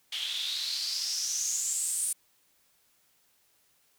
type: noise with band-pass filter sweep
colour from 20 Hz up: white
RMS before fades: -32 dBFS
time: 0.12-2.13 s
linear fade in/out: 5 ms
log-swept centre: 3100 to 9300 Hz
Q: 6.4
effects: white hiss -68 dBFS RMS until 3.98 s